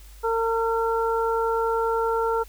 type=harmonic tone; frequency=455.1 Hz; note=A#4; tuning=42 cents flat; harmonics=1 / 2 / 3; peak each=-23 / -26 / -28 dBFS; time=0.23-2.44 s; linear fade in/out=20 ms; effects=added 50 Hz sine -43 dBFS peak until 2.48 s + white hiss -53 dBFS RMS until 2.48 s